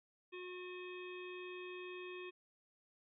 harmonic tone, 362.2 Hz, F#4, 37 cents flat, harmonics 1 / 3 / 5 / 7 / 9 / 10, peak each -47 / -56 / -58 / -52 / -60 / -65 dBFS, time 0.32-2.31 s, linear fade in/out 20 ms, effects none

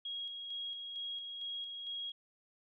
sine tone with tremolo, 3292 Hz, G#7, 16 cents flat, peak -38 dBFS, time 0.05-2.12 s, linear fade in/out 5 ms, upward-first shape square, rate 2.2 Hz, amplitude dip 35%, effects none

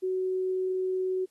sine tone, 372.9 Hz, F#4, 14 cents sharp, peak -26 dBFS, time 0.02-1.26 s, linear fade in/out 20 ms, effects white hiss -71 dBFS RMS until 1.3 s + AAC 32 kbps

